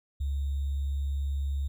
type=tone with sample-and-hold; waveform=sine; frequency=69.7 Hz; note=C#2; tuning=10 cents sharp; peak=-27 dBFS; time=0.2-1.68 s; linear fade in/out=10 ms; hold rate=3675 Hz; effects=none